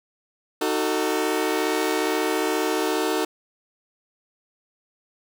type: chord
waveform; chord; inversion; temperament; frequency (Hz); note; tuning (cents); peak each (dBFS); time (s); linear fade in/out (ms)
sawtooth; D# diminished; none; just; 311.1 / 373.4 / 448; D#4 / F#4 / A4; 0 / +16 / +31; -22; 0.61-3.25; 5
effects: none